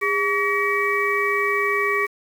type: harmonic tone with a mistuned harmonic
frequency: 380 Hz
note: F#4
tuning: 46 cents sharp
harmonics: 1 / 3 / 5 / 6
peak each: -24 / -24 / -24 / -24 dBFS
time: 0.01-2.07 s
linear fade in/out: 20 ms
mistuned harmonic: 1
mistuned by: +120 cents
effects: 7-bit